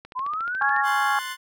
click train, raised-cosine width 0.3 ms, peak -25 dBFS, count 11, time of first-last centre 0.05-0.764 s, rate 14 Hz
sine linear sweep, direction up, 987.8 to 1864.7 Hz, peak -25 dBFS, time 0.15-0.82 s, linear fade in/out 20 ms
harmonic tone, 277.2 Hz, C#4, in tune, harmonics 3 / 4 / 5 / 6, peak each -24 / -25 / -26 / -27 dBFS, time 0.61-1.19 s, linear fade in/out 2 ms
25% pulse chord, F# diminished, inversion second, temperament equal, 1046.5 / 1480 / 1760 Hz, C6 / F#6 / A6, 0 / 0 / 0 cents, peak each -29 / -31 / -33 dBFS, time 0.83-1.37 s, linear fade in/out 50 ms
effects none

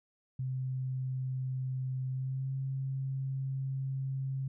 sine tone with pitch glide, 130 to 134.04 Hz, C3 to C3, -11 to +42 cents, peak -32 dBFS, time 0.39-4.48 s, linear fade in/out 5 ms, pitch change +53 cents, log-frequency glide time 2.1-2.53 s, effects none

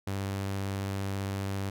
sawtooth tone with vibrato, 98 Hz, G2, in tune, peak -27 dBFS, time 0.07-1.7 s, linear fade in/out 5 ms, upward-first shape sine, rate 15 Hz, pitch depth 8 cents each way, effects none

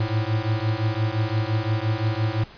square beating tone pair, 106.6 / 112.4 Hz, G#2 / A2, +46 / +37 cents, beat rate 5.8 Hz, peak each -25 dBFS, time 0-2.44 s, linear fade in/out 5 ms, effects pink hiss -46 dBFS RMS until 2.57 s + resampled to 11025 Hz

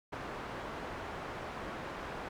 white low-pass noise, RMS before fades -42 dBFS, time 0.12-2.29 s, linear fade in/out 10 ms, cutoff 1200 Hz, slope 12 dB/octave, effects none

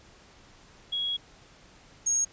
sine tone pair in turn, 3322 / 6556 Hz, G#7 / G#8, 0 / -23 cents, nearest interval octave, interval 1177 cents, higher second, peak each -27 / -22 dBFS, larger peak second, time 0.92-1.17 / 2.06-2.25 s, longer first, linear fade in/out 10 ms, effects pink hiss -55 dBFS RMS until 2.32 s + resampled to 16000 Hz

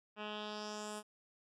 10% pulse tone with low-pass filter sweep, 211 Hz, G#3, 28 cents sharp, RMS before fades -44 dBFS, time 0.16-1.03 s, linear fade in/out 50 ms, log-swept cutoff 2400 to 10000 Hz, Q 3.1, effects none

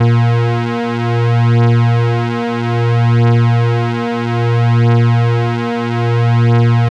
40% pulse beating tone pair, 117.3 / 117.91 Hz, A#2 / A#2, +11 / +20 cents, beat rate 0.61 Hz, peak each -12 dBFS, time 0-6.89 s, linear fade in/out 10 ms, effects low-pass 3000 Hz 12 dB/octave

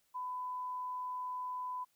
sine tone, 1002 Hz, B5, 25 cents sharp, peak -37 dBFS, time 0.14-1.85 s, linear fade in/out 20 ms, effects white hiss -75 dBFS RMS until 1.95 s

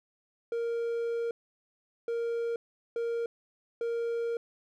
triangle tone bursts at uneven times, 466.2 Hz, A#4, in tune, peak -27 dBFS, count 4, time 0.52-1.31 / 2.08-2.56 / 2.96-3.26 / 3.81-4.37 s, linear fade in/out 2 ms, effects none

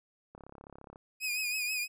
click train, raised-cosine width 1 ms, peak -35 dBFS, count 22, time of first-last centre 0.35-0.959 s, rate 34.5 Hz
sawtooth tone with vibrato, 2489 Hz, D#7, in tune, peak -28 dBFS, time 1.2-1.88 s, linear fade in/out 50 ms, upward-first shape triangle, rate 6.2 Hz, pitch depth 68 cents each way
effects none

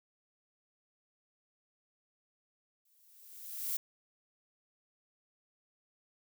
violet noise with exponential growth, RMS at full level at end -33 dBFS, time 2.85-3.77 s, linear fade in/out 5 ms, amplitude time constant 200 ms, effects none

